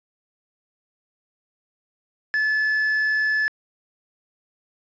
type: tone with quantisation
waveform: triangle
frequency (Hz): 1729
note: A6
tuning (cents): -31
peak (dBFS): -17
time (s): 2.34-3.48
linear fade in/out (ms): 0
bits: 7
effects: resampled to 16000 Hz